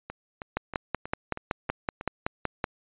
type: two click trains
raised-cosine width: 0.5 ms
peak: -21 / -11 dBFS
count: 7 / 12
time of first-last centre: 0.1-2.011 / 0.57-2.642 s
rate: 3.14 / 5.31 Hz
effects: resampled to 8000 Hz